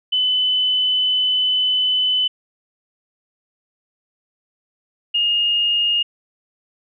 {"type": "tone pair in turn", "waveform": "sine", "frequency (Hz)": [3014, 2844], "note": ["F#7", "F7"], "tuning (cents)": [31, 31], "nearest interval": "minor second", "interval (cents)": 100, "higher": "first", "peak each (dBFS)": -15, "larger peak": "neither", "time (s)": [[0.12, 2.28], [5.14, 6.03]], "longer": "first", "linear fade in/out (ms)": 10, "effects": []}